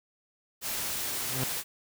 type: noise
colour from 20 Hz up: white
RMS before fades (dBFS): -33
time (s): 0.61-1.64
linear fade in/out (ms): 50
type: tone with exponential growth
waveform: sawtooth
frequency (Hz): 129.2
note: C3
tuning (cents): -21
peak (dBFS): -23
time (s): 1.12-1.44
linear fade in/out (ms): 5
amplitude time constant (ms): 69
effects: none